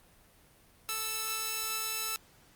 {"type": "tone pair together", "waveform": "5% pulse", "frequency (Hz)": [440.3, 1318.5], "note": ["A4", "E6"], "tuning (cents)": [1, 0], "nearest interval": "octave + perfect fifth", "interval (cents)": 1899, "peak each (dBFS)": [-31, -21], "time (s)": [0.89, 2.16], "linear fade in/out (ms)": 0, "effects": ["pink hiss -61 dBFS RMS until 2.55 s", "Opus 32 kbps"]}